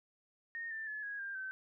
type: tone with pitch steps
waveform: sine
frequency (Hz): 1845 / 1779.1 / 1715.5 / 1654.2 / 1595.1 / 1538.1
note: A#6 / A6 / A6 / G#6 / G6 / G6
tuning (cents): -18 / +19 / -44 / -7 / +30 / -33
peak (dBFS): -39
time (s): 0.55-1.51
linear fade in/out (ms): 0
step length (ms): 160
effects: none

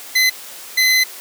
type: tone bursts at uneven times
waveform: 25% pulse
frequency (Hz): 2034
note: C7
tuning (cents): -50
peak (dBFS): -8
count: 2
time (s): 0.15-0.3 / 0.77-1.04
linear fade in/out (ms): 10
effects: white hiss -35 dBFS RMS until 1.2 s + high-pass 300 Hz 12 dB/octave

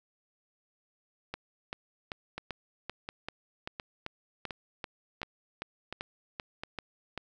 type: two click trains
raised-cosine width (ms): 0.3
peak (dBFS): -20 / -21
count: 16 / 7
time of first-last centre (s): 1.34-7.177 / 2.38-6.635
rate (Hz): 2.57 / 1.41
effects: none

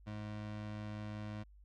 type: tone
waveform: 25% pulse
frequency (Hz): 105.6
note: G#2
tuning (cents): +29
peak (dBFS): -38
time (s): 0.06-1.44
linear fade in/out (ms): 20
effects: added 50 Hz sine -57 dBFS peak until 1.64 s + low-pass 4000 Hz 12 dB/octave

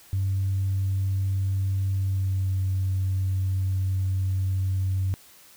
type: tone with pitch glide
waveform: sine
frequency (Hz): 96.6 to 94.78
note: G2 to F#2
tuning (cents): -25 to +42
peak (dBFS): -21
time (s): 0.13-5.14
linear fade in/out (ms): 0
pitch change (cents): -33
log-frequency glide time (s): 1.94-2.55
effects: tanh soft clip ceiling -18 dBFS + white hiss -52 dBFS RMS until 5.56 s

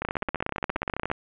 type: two click trains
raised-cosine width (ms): 0.5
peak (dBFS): -12 / -14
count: 19 / 17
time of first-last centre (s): 0.05-1.115 / 0.02-1.101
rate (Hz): 16.9 / 14.8
effects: resampled to 8000 Hz + 9-bit

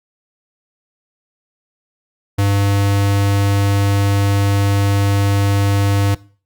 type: tone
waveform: square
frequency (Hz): 100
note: G2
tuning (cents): +35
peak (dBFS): -13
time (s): 2.38-6.15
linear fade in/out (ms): 10
effects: noise-tail reverb RT60 0.4 s tail -20 dB re dry + Opus 48 kbps

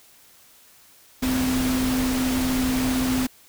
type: tone in noise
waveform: sine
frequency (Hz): 256.9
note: C4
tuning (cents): -32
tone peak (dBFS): -21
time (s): 1.22-3.27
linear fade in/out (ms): 10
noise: pink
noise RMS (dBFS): -28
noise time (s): 1.22-3.27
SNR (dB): +4
effects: white hiss -53 dBFS RMS until 3.48 s

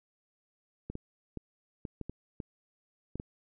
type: clicks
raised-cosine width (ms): 3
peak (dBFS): -25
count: 9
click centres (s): 0.9 / 0.954 / 1.373 / 1.852 / 2.013 / 2.096 / 2.402 / 3.156 / 3.199
effects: none

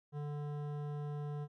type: tone with hard clipping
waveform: sine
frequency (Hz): 146.83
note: D3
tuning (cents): 0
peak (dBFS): -40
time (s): 0.12-1.48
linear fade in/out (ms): 50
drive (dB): 14
effects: none

